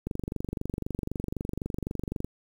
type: click train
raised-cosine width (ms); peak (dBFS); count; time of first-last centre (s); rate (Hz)
3; -18; 53; 0.07-2.246; 23.9
effects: 8-bit